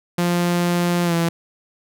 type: tone with pitch glide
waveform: sawtooth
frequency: 174.61 to 168.08 Hz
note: F3 to E3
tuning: 0 to +34 cents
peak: -13 dBFS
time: 0.18-1.29 s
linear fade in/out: 5 ms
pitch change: -66 cents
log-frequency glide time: 1.04-1.14 s
effects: none